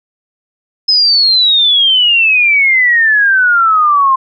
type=exponential sweep; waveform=sine; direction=down; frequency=5140 to 1046 Hz; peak=-6 dBFS; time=0.88-4.16 s; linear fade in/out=10 ms; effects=none